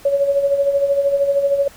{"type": "tone with tremolo", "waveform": "sine", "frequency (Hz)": 560, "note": "C#5", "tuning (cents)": 18, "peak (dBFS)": -11, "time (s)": [0.05, 1.68], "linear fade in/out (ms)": 5, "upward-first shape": "sine", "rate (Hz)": 13, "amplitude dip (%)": 60, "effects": ["pink hiss -44 dBFS RMS until 1.76 s"]}